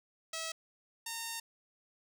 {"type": "tone pair in turn", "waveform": "5% pulse", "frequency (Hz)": [648, 916.4], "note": ["E5", "A#5"], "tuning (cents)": [-30, -30], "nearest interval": "tritone", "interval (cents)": 600, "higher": "second", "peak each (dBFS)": -26, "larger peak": "neither", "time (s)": [[0.33, 0.52], [1.06, 1.4]], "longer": "second", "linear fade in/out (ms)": 5, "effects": []}